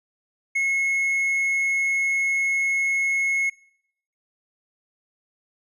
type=tone; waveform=triangle; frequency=2176 Hz; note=C#7; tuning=33 cents flat; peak=-18 dBFS; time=0.55-3.5 s; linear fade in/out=10 ms; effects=noise-tail reverb RT60 0.7 s tail -22 dB re dry + resampled to 32000 Hz